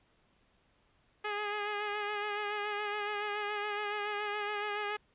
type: tone with vibrato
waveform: 10% pulse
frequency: 415.3 Hz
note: G#4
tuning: in tune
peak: -25 dBFS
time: 1.24-4.97 s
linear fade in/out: 10 ms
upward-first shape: sine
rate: 7.1 Hz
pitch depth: 31 cents each way
effects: pink hiss -70 dBFS RMS until 5.14 s + resampled to 8000 Hz